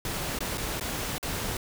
pink noise with dropouts, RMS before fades -32 dBFS, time 0.05-1.57 s, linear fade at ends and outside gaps 2 ms, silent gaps 0.389-0.405 / 0.575-0.579 / 0.798-0.809 / 1.182-1.228 s, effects none

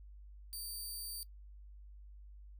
15% pulse tone, 4634 Hz, D8, 24 cents flat, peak -36 dBFS, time 0.53-1.23 s, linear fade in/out 0 ms, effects noise-tail reverb RT60 0.1 s tail -20 dB re dry + added 50 Hz sine -51 dBFS peak until 2.59 s

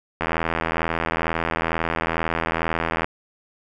click train, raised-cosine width 0.5 ms, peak -7 dBFS, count 234, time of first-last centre 0.21-3.045 s, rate 82.2 Hz, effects none

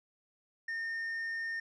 sine tone with tanh clipping, 1824 Hz, A#6, 38 cents flat, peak -35 dBFS, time 0.68-1.6 s, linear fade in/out 5 ms, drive 3 dB, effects none

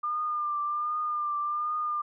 sine tone with vibrato, 1201 Hz, D6, 38 cents sharp, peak -27 dBFS, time 0.03-2.02 s, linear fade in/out 10 ms, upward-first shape triangle, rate 1.3 Hz, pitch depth 39 cents each way, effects none

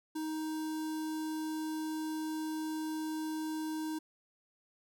square tone with notch filter, 313.1 Hz, D#4, 11 cents sharp, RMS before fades -37 dBFS, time 0.15-3.99 s, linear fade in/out 10 ms, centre 2300 Hz, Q 1.1, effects none

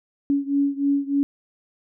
sine beating tone pair, 280 / 283.3 Hz, C#4 / C#4, +18 / +38 cents, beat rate 3.3 Hz, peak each -21 / -23 dBFS, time 0.3-1.23 s, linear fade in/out 0 ms, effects none

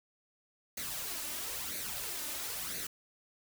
white noise with flanger, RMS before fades -39 dBFS, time 0.77-2.87 s, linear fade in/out 5 ms, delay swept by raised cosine 0.47 to 3.37 ms, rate 1 Hz, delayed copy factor +0.6, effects none

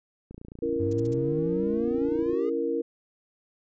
click train, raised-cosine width 3 ms, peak -29 dBFS, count 59, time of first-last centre 0.31-2.331 s, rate 28.7 Hz
sine chord, A# diminished, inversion first, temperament just, 279.7 / 335.6 / 466.2 Hz, C#4 / E4 / A#4, +16 / +31 / 0 cents, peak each -32 / -30 / -27 dBFS, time 0.62-2.82 s, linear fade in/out 10 ms
triangle exponential sweep, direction up, 92.5 to 419.2 Hz, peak -27 dBFS, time 0.79-2.5 s, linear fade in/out 10 ms
violet noise bursts, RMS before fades -38 dBFS, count 4, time 0.91-1.139 s, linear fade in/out 5 ms, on 22 ms, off 47 ms
effects resampled to 16000 Hz

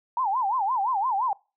sine tone with vibrato, 901 Hz, A5, 41 cents sharp, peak -22 dBFS, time 0.17-1.33 s, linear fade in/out 2 ms, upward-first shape sine, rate 5.8 Hz, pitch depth 270 cents each way, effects noise-tail reverb RT60 0.3 s tail -24 dB re dry

